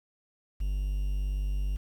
triangle tone with quantisation, 49 Hz, G1, in tune, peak -25 dBFS, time 0.6-1.77 s, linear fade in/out 10 ms, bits 9, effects none

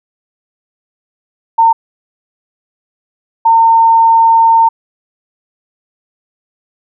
sine tone bursts at uneven times, 910 Hz, A#5, 42 cents flat, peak -4 dBFS, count 2, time 1.58-1.73 / 3.45-4.69 s, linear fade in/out 10 ms, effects none

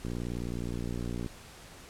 click train, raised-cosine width 3 ms, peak -23 dBFS, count 73, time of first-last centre 0.05-1.262 s, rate 59.4 Hz, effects pink hiss -50 dBFS RMS until 1.89 s + low-pass 11000 Hz 12 dB/octave

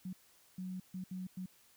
sine tone bursts at uneven times, 185 Hz, F#3, in tune, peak -39 dBFS, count 5, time 0.05-0.13 / 0.58-0.8 / 0.94-1.04 / 1.11-1.27 / 1.37-1.46 s, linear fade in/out 5 ms, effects white hiss -66 dBFS RMS until 1.76 s

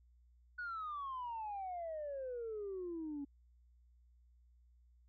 sine exponential sweep, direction down, 1480 to 277.2 Hz, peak -39 dBFS, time 0.58-3.25 s, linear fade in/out 10 ms, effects tanh soft clip ceiling -37 dBFS + added 60 Hz sine -64 dBFS peak until 5.08 s

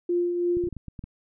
sine tone with tremolo, 350 Hz, F4, 4 cents sharp, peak -20 dBFS, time 0.09-0.69 s, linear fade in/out 5 ms, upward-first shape triangle, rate 3 Hz, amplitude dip 45%
clicks, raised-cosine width 5 ms, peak -25 dBFS, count 8, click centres 0.57 / 0.639 / 0.672 / 0.727 / 0.767 / 0.883 / 0.992 / 1.04 s
effects none

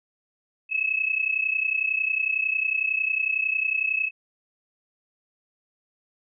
sine tone pair together, 2569 / 2600 Hz, E7 / E7, -45 / -24 cents, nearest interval unison, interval 21 cents, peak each -25 / -25 dBFS, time 0.69-4.11 s, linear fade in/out 50 ms, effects none

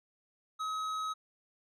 triangle tone with tanh clipping, 1275 Hz, D#6, 42 cents sharp, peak -35 dBFS, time 0.59-1.14 s, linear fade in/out 20 ms, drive 15 dB, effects none

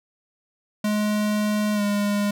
square tone with pitch glide, 210.3 to 204.7 Hz, G#3 to G#3, +22 to -25 cents, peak -21 dBFS, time 0.84-2.31 s, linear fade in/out 5 ms, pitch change -47 cents, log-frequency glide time 1.74-1.82 s, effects none

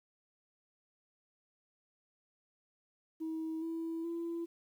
sine tone with pitch steps, 320.4 / 328.5 / 336.7 Hz, E4 / E4 / E4, -49 / -6 / +37 cents, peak -34 dBFS, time 3.2-4.46 s, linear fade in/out 20 ms, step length 420 ms, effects tanh soft clip ceiling -33 dBFS + 11-bit

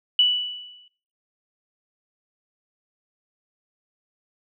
sine tone with exponential decay, 2960 Hz, F#7, in tune, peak -12 dBFS, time 0.19-0.88 s, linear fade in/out 2 ms, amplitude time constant 150 ms, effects noise-tail reverb RT60 0.4 s tail -19 dB re dry

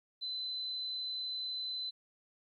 sine tone, 4032 Hz, B7, 35 cents sharp, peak -36 dBFS, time 0.21-1.91 s, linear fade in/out 20 ms, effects 13-bit

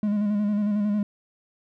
triangle tone with vibrato, 207.4 Hz, G#3, 2 cents flat, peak -19 dBFS, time 0.03-1.03 s, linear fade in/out 2 ms, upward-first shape square, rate 11 Hz, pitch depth 32 cents each way, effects none

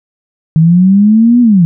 sine linear two-way sweep, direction up then down, 155.56 to 246.9 to 160.6 Hz, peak -3 dBFS, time 0.56-1.65 s, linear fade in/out 0 ms, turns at 1.41 s, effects none

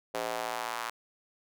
square tone with high-pass filter sweep, 57.6 Hz, A#1, 20 cents flat, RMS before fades -35 dBFS, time 0.14-0.9 s, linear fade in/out 5 ms, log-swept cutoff 530 to 1100 Hz, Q 1.9, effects none

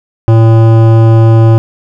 sine tone with hard clipping, 112.9 Hz, A2, 45 cents sharp, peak -4 dBFS, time 0.28-1.58 s, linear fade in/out 0 ms, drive 15 dB, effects none

